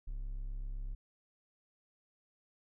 triangle tone, 33.95 Hz, C#1, 35 cents flat, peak -35 dBFS, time 0.07-0.95 s, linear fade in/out 10 ms, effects none

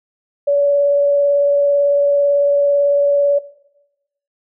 sine tone with vibrato, 570 Hz, C#5, 48 cents sharp, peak -11 dBFS, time 0.47-3.39 s, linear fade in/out 10 ms, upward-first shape triangle, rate 18 Hz, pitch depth 13 cents each way, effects noise-tail reverb RT60 0.9 s tail -17 dB re dry

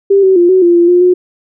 sine tone with pitch steps, 395.2 / 380 / 348.5 / 374 / 346.2 / 344.2 / 354.9 / 361.3 Hz, G4 / F#4 / F4 / F#4 / F4 / F4 / F4 / F#4, +14 / +46 / -4 / +19 / -15 / -25 / +28 / -41 cents, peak -4 dBFS, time 0.1-1.14 s, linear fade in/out 10 ms, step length 130 ms, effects none

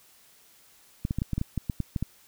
clicks, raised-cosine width 5 ms, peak -15 dBFS, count 12, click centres 1.051 / 1.109 / 1.186 / 1.219 / 1.333 / 1.38 / 1.414 / 1.577 / 1.698 / 1.803 / 1.962 / 2.026 s, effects white hiss -58 dBFS RMS until 2.27 s

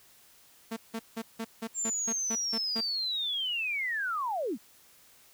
sawtooth tone bursts, 225.7 Hz, A3, 44 cents sharp, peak -29 dBFS, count 10, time 0.71-2.81 s, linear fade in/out 10 ms, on 57 ms, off 170 ms
sine linear sweep, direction down, 7430 to 176.6 Hz, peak -29 dBFS, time 1.74-4.58 s, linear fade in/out 50 ms
effects white hiss -59 dBFS RMS until 5.33 s

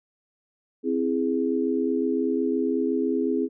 sine chord, C augmented, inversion none, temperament equal, 261.6 / 329.6 / 415.3 Hz, C4 / E4 / G#4, 0 / 0 / 0 cents, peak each -25 / -27 / -26 dBFS, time 0.83-3.49 s, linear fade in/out 50 ms, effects none

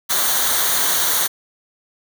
white noise with comb filter, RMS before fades -18 dBFS, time 0.09-1.28 s, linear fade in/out 20 ms, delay 0.39 ms, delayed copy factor -0.65, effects none

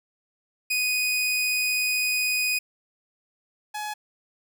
sawtooth tone pair in turn, 2489 / 844.1 Hz, D#7 / G#5, 0 / +28 cents, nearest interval octave + perfect fifth, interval 1872 cents, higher first, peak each -19 / -26 dBFS, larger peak first, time 0.7-2.59 / 3.74-3.94 s, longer first, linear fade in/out 10 ms, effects none

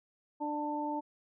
harmonic tone, 296.6 Hz, D4, 17 cents sharp, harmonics 1 / 2 / 3, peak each -36 / -41 / -35 dBFS, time 0.4-1.01 s, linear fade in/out 20 ms, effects none

